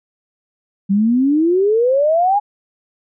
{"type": "exponential sweep", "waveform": "sine", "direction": "up", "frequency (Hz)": [190.6, 841], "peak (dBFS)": -11, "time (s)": [0.89, 2.4], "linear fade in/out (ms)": 20, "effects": []}